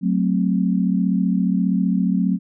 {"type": "chord", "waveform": "sine", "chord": "F# diminished", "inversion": "none", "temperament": "equal", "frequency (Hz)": [185, 220, 261.6], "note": ["F#3", "A3", "C4"], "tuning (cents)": [0, 0, 0], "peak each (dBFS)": [-18, -22, -23], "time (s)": [0.01, 2.39], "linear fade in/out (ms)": 50, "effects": []}